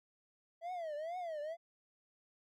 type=tone with vibrato; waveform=triangle; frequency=656 Hz; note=E5; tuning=9 cents flat; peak=-37 dBFS; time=0.61-1.57 s; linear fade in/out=50 ms; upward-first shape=triangle; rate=2.2 Hz; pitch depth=220 cents each way; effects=none